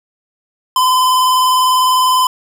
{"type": "tone with vibrato", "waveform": "square", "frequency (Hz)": 1018, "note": "C6", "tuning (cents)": -48, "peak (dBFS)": -10, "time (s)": [0.76, 2.27], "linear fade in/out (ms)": 2, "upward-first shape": "sine", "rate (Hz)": 20, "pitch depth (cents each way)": 33, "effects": []}